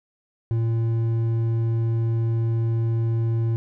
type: tone with hard clipping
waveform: triangle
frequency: 114.3 Hz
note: A#2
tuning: 34 cents flat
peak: -21 dBFS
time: 0.51-3.56 s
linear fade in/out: 0 ms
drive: 9 dB
effects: none

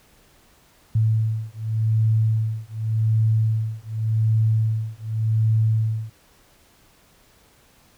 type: beating tone pair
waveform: sine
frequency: 110 / 110.87 Hz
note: A2 / A2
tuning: 0 / +14 cents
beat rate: 0.87 Hz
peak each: -21 dBFS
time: 0.95-6.1 s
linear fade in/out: 5 ms
effects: pink hiss -56 dBFS RMS until 7.97 s

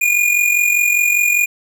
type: tone with amplitude modulation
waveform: square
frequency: 2434 Hz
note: D#7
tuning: 39 cents flat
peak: -10 dBFS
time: 0.01-1.46 s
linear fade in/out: 10 ms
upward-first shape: sine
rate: 45 Hz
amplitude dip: 60%
effects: none

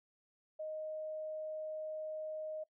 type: tone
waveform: sine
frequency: 622.3 Hz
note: D#5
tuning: in tune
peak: -39 dBFS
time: 0.59-2.64 s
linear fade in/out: 10 ms
effects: noise-tail reverb RT60 0.1 s tail -21 dB re dry

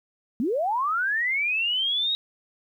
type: linear sweep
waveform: sine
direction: up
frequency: 207.7 to 3817 Hz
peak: -22 dBFS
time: 0.4-2.15 s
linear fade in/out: 0 ms
effects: 10-bit

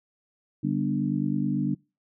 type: harmonic tone with a mistuned harmonic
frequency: 49 Hz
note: G1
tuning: in tune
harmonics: 3 / 4 / 5 / 6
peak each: -29 / -29 / -29 / -29 dBFS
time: 0.63-1.75 s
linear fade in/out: 10 ms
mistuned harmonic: 3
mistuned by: -19 cents
effects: noise-tail reverb RT60 0.3 s tail -26 dB re dry

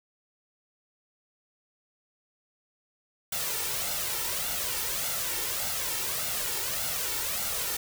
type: noise with flanger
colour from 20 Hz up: white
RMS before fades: -31 dBFS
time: 3.32-7.77 s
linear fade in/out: 5 ms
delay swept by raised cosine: 1.4 to 2.24 ms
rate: 1.7 Hz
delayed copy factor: +0.6
effects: none

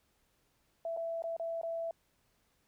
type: tone with dropouts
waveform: sine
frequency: 664 Hz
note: E5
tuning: 12 cents sharp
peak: -34 dBFS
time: 0.85-1.91 s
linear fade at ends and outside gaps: 2 ms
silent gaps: 0.966-0.972 / 1.222-1.239 / 1.366-1.397 / 1.614-1.632 s
effects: pink hiss -74 dBFS RMS until 2.67 s

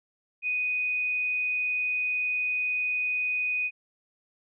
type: tone with frequency modulation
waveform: sine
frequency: 2489 Hz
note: D#7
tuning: in tune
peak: -25 dBFS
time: 0.42-3.71 s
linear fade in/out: 50 ms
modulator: 28.8 Hz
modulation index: 0.29
effects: none

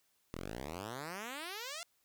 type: exponential sweep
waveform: 5% pulse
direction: up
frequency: 38.89 to 708 Hz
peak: -30 dBFS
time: 0.34-1.83 s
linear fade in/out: 0 ms
effects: white hiss -75 dBFS RMS until 2.04 s

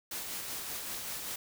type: noise with tremolo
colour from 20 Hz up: white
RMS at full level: -38 dBFS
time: 0.11-1.36 s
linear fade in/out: 5 ms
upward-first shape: sine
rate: 5.2 Hz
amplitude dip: 30%
effects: none

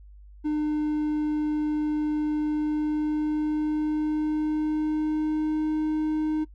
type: tone with pitch glide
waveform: triangle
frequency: 302.3 to 309 Hz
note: D#4 to D#4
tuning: -50 to -12 cents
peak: -21 dBFS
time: 0.44-6.45 s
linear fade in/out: 20 ms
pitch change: +38 cents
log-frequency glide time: 2.46-5.7 s
effects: noise-tail reverb RT60 0.1 s tail -23 dB re dry + added 50 Hz sine -45 dBFS peak until 6.54 s

